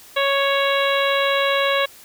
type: harmonic tone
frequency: 554.4 Hz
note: C#5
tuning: in tune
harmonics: 1 / 2 / 3 / 4 / 5 / 6 / 7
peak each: -20 / -23 / -25 / -26 / -27 / -28 / -28 dBFS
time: 0.16-1.86 s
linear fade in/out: 10 ms
effects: white hiss -45 dBFS RMS until 2.04 s